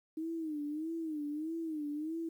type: tone with vibrato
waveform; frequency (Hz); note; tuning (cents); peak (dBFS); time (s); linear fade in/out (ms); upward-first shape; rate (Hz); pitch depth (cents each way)
sine; 311.1; D#4; 0; -35; 0.17-2.29; 5; sine; 1.6; 110
effects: 11-bit